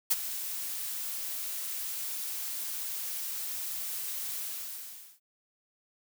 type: noise with ADSR envelope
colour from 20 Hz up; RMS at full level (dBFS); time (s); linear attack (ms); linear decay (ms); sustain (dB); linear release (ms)
blue; -23; 0.1-5.2; 15; 31; -13; 810
effects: none